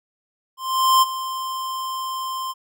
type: tone with ADSR envelope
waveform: square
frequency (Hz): 1046.5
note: C6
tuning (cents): 0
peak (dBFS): -12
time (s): 0.57-2.54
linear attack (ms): 450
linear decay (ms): 25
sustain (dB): -14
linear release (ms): 36
effects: none